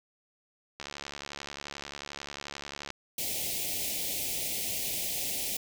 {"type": "click train", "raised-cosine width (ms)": 0.2, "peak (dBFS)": -21, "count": 151, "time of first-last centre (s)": [0.8, 2.904], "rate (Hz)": 71.3}
{"type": "band-stop noise", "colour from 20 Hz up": "white", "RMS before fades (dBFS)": -33, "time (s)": [3.18, 5.57], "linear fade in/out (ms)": 5, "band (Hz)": [780, 2100], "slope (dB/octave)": 48}
{"effects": []}